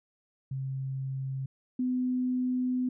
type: tone pair in turn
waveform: sine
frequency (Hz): 133.7 / 252.4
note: C3 / B3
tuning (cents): +38 / +38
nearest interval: major seventh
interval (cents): 1100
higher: second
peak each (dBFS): -31 / -26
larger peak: second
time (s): 0.51-1.46 / 1.79-2.89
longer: second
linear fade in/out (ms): 5
effects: none